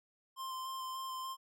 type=tone with vibrato; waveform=square; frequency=1046.5 Hz; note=C6; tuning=in tune; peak=-40 dBFS; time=0.36-1.37 s; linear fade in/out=50 ms; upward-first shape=square; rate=3.4 Hz; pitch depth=11 cents each way; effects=none